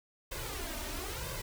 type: noise with flanger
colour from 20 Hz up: pink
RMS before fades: -39 dBFS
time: 0.31-1.42 s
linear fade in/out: 10 ms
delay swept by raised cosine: 1.9 to 3.3 ms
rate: 1 Hz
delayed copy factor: +0.8
effects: none